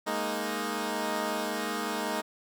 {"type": "chord", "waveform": "10% pulse", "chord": "Ab suspended second", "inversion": "none", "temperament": "equal", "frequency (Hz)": [207.7, 233.1, 311.1], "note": ["Ab3", "Bb3", "Eb4"], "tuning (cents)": [0, 0, 0], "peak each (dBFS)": -26, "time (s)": [0.06, 2.22], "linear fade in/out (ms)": 20, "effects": []}